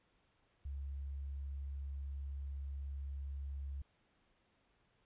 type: tone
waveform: sine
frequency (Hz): 69.3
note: C#2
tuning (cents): 0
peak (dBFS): -40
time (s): 0.65-3.82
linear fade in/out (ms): 5
effects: pink hiss -75 dBFS RMS until 5.05 s + resampled to 8000 Hz